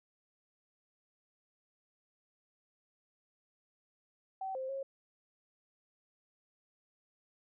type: tone with pitch steps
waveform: sine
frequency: 766 / 524 / 543 Hz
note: G5 / C5 / C#5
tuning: -40 / +2 / -36 cents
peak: -36 dBFS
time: 4.41-4.83 s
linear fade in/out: 5 ms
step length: 140 ms
effects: none